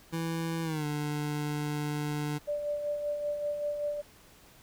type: tone with pitch glide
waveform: 25% pulse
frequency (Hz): 164.81 to 148.54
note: E3 to D3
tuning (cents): 0 to +20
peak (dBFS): -27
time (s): 0.12-2.39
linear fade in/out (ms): 20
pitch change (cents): -180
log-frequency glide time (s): 0.63-0.85
type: tone with tremolo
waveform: sine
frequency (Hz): 587.3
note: D5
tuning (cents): 0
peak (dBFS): -28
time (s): 2.47-4.02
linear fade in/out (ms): 20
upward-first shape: sine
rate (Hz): 5.2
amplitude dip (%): 45
effects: pink hiss -57 dBFS RMS until 4.62 s